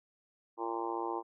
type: harmonic tone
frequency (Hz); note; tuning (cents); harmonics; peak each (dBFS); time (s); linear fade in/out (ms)
114.9; A#2; -25; 3 / 4 / 5 / 6 / 7 / 8 / 9 / 10; -38 / -42 / -48 / -49 / -40 / -40 / -41 / -53; 0.57-1.23; 50
effects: none